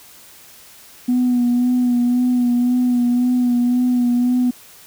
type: tone with vibrato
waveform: sine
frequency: 245.7 Hz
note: B3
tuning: 9 cents flat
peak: -12 dBFS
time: 1.08-4.51 s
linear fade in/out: 10 ms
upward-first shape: sine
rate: 1.9 Hz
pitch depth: 27 cents each way
effects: tanh soft clip ceiling -10 dBFS + white hiss -44 dBFS RMS until 4.86 s